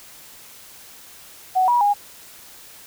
sine tone with pitch steps, 746 / 965 / 818 Hz, F#5 / B5 / G#5, +14 / -40 / -26 cents, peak -14 dBFS, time 1.55-1.94 s, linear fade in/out 20 ms, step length 130 ms, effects white hiss -44 dBFS RMS until 2.86 s

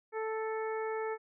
harmonic tone, 440 Hz, A4, in tune, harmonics 1 / 2 / 3 / 4 / 5, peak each -34 / -40 / -44 / -46 / -48 dBFS, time 0.12-1.18 s, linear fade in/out 50 ms, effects none

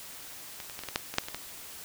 clicks, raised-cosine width 0.2 ms, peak -22 / -25 / -21 / -21 / -18 / -9 / -19 / -6 / -30 / -19 / -17 dBFS, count 11, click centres 0.602 / 0.698 / 0.791 / 0.836 / 0.887 / 0.959 / 1.14 / 1.184 / 1.237 / 1.285 / 1.346 s, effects white hiss -45 dBFS RMS until 1.84 s

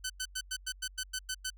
10% pulse tone bursts, 1515 Hz, F#6, 40 cents sharp, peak -25 dBFS, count 10, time 0.04-1.503 s, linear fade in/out 10 ms, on 59 ms, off 97 ms, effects added 47 Hz sine -51 dBFS peak until 1.57 s

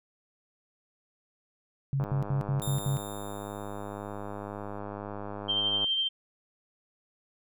sine tone bursts, 137.4 Hz, C#3, 15 cents flat, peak -25 dBFS, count 6, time 1.93-2.97 s, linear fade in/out 0 ms, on 110 ms, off 76 ms
click train, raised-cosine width 1 ms, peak -24 dBFS, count 393, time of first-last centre 2-5.843 s, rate 102 Hz
5% pulse tone with exponential decay, 3651 Hz, A#7, 37 cents flat, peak -27 dBFS, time 2.62-4.79 s, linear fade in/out 0 ms, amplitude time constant 470 ms
sine tone with tremolo, 3145 Hz, G7, 5 cents sharp, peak -24 dBFS, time 5.48-6.09 s, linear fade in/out 20 ms, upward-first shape sine, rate 12 Hz, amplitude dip 30%
effects none

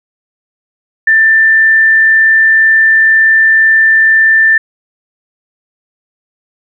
sine tone, 1779 Hz, A6, 19 cents sharp, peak -4 dBFS, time 1.07-4.58 s, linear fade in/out 5 ms, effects none

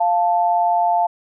sine tone pair together, 698.5 / 880 Hz, F5 / A5, 0 / 0 cents, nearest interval major third, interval 400 cents, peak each -16 / -18 dBFS, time 0-1.07 s, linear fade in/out 10 ms, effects none

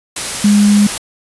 sine tone in noise, 205.6 Hz, G#3, 17 cents flat, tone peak -6 dBFS, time 0.44-0.87 s, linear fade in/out 5 ms, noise white, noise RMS -20 dBFS, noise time 0.16-0.98 s, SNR +11 dB, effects resampled to 24000 Hz

